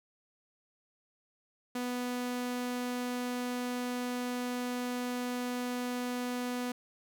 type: tone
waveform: sawtooth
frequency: 246.9 Hz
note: B3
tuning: in tune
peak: -29 dBFS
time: 1.75-6.72 s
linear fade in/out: 5 ms
effects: none